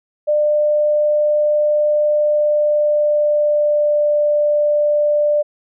sine tone with pitch glide, 598 to 592.5 Hz, D5 to D5, +31 to +15 cents, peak -12 dBFS, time 0.27-5.43 s, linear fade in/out 20 ms, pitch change -16 cents, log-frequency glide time 2.12-4.12 s, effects none

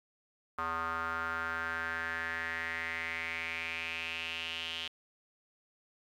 square tone with band-pass filter sweep, 82.41 Hz, E2, in tune, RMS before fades -37 dBFS, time 0.58-4.88 s, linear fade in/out 5 ms, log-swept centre 1200 to 3100 Hz, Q 5.6, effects 11-bit

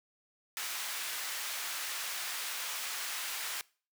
pink high-pass noise, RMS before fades -38 dBFS, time 0.57-3.61 s, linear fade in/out 0 ms, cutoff 1400 Hz, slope 12 dB/octave, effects noise-tail reverb RT60 0.4 s tail -23 dB re dry

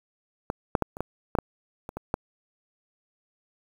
clicks, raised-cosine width 1 ms, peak -13 / -6 / -9 / -24 / -13 / -10 / -8 / -22 / -19 / -10 dBFS, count 10, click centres 0.501 / 0.752 / 0.823 / 0.969 / 1.006 / 1.352 / 1.387 / 1.891 / 1.97 / 2.141 s, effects 7-bit

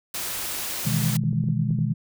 white noise, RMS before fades -30 dBFS, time 0.14-1.17 s, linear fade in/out 5 ms
sine chord, E major seventh, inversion second, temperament equal, 123.47 / 155.56 / 164.81 / 207.7 Hz, B2 / D#3 / E3 / G#3, 0 / 0 / 0 / 0 cents, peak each -25 / -25 / -28 / -28 dBFS, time 0.85-1.94 s, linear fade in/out 20 ms
clicks, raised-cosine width 3 ms, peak -26 dBFS, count 6, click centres 1.237 / 1.33 / 1.439 / 1.487 / 1.707 / 1.789 s
effects none

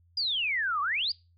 sine exponential two-way sweep, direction down then up, 4978 to 1108.7 to 4978 Hz, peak -26 dBFS, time 0.17-1.12 s, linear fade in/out 5 ms, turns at 0.81 s, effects noise-tail reverb RT60 0.3 s tail -24 dB re dry + added 86 Hz sine -60 dBFS peak until 1.37 s

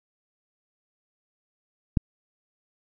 click, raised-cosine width 5 ms, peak -7 dBFS, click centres 1.972 s, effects none

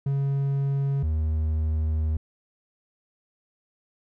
triangle tone pair in turn, 138.59 / 78.16 Hz, C#3 / D#2, 0 / +8 cents, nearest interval minor seventh, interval 992 cents, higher first, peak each -20 dBFS, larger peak neither, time 0.06-1.03 / 1.03-2.17 s, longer second, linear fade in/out 5 ms, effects none

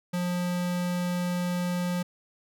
square tone, 177.6 Hz, F3, 29 cents sharp, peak -27 dBFS, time 0.13-2.03 s, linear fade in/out 10 ms, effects none

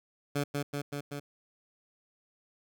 15% pulse tone with echo, 143.5 Hz, D3, 40 cents flat, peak -22 dBFS, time 0.35-0.44 s, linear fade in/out 10 ms, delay 190 ms, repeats 4, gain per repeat -2 dB, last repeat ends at 1.2 s, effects none

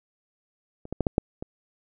clicks, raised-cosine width 2 ms, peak -27 / -17 / -10 / -9 / -6 / -20 dBFS, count 6, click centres 0.854 / 0.926 / 1.007 / 1.068 / 1.181 / 1.425 s, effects none

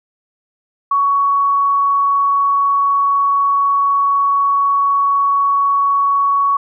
sine tone, 1119 Hz, C#6, 16 cents sharp, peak -11 dBFS, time 0.91-6.57 s, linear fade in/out 5 ms, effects none

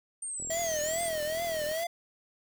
sine linear two-way sweep, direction down then up, 8870 to 6100 to 8790 Hz, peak -34 dBFS, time 0.22-1.09 s, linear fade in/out 5 ms, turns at 0.74 s
click train, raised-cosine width 2 ms, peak -34 dBFS, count 55, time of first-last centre 0.4-1.714 s, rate 41.1 Hz
square tone with vibrato, 640 Hz, D#5, 49 cents sharp, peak -31 dBFS, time 0.5-1.87 s, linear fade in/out 5 ms, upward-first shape triangle, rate 2.4 Hz, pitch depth 140 cents each way
white noise, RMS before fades -43 dBFS, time 0.5-1.84 s, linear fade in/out 5 ms
effects none

